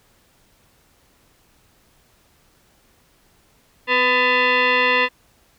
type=tone with frequency modulation; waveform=sine; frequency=497.2 Hz; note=B4; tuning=12 cents sharp; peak=-14 dBFS; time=3.87-5.09 s; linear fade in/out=50 ms; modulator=752 Hz; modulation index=3.5; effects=pink hiss -58 dBFS RMS until 5.58 s